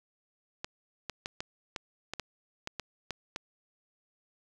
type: clicks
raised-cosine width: 0.2 ms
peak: -18 dBFS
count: 11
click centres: 0.645 / 1.097 / 1.259 / 1.405 / 1.762 / 2.136 / 2.197 / 2.674 / 2.797 / 3.107 / 3.361 s
effects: 8-bit